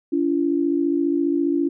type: tone pair together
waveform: sine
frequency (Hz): 285.1 / 339.9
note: C#4 / F4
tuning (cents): +49 / -47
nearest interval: minor third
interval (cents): 304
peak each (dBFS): -20 / -21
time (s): 0.12-1.69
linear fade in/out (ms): 10
effects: none